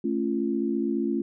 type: chord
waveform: sine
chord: A augmented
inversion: none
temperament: just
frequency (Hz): 220 / 275 / 343.8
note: A3 / C#4 / E#4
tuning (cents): 0 / -14 / -27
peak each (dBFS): -28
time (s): 0.04-1.22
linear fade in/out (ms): 5
effects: none